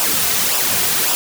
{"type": "noise with flanger", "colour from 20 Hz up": "white", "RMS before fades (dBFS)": -17, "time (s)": [0, 1.15], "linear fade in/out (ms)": 0, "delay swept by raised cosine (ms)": [0.46, 3.66], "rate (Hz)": 1.8, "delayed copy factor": -0.6, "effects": []}